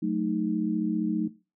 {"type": "chord", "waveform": "sine", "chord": "D# diminished", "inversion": "first", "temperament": "equal", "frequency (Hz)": [185, 220, 311.1], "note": ["F#3", "A3", "D#4"], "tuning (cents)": [0, 0, 0], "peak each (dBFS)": -29, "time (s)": [0.02, 1.28], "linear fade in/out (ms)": 10, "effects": ["noise-tail reverb RT60 0.3 s tail -18 dB re dry"]}